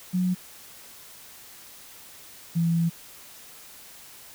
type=tone pair in turn; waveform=sine; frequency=182.3 / 167.43 Hz; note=F#3 / E3; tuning=-25 / +27 cents; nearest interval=minor second; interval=148 cents; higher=first; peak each=-21 / -20 dBFS; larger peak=second; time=0.13-0.35 / 2.55-2.9 s; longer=second; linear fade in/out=20 ms; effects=white hiss -47 dBFS RMS until 4.34 s